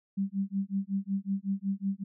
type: tone with tremolo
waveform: sine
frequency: 196 Hz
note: G3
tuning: in tune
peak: -25 dBFS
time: 0.17-2.04 s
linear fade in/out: 10 ms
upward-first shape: sine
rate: 5.4 Hz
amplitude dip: 100%
effects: none